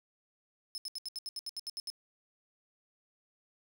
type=tone bursts; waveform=40% pulse; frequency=5200 Hz; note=E8; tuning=24 cents flat; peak=-36 dBFS; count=12; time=0.75-1.901 s; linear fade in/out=0 ms; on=29 ms; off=73 ms; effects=none